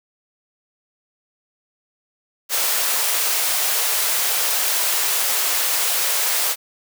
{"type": "high-pass noise", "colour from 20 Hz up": "white", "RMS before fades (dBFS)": -20, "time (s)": [2.49, 6.56], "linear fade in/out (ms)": 50, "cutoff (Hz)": 450, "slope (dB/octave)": 24, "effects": []}